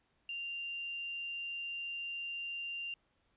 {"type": "tone", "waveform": "sine", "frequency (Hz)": 2783, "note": "F7", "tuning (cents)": -7, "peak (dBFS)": -38, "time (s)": [0.29, 2.94], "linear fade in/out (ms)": 2, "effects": ["pink hiss -75 dBFS RMS until 3.36 s", "resampled to 8000 Hz"]}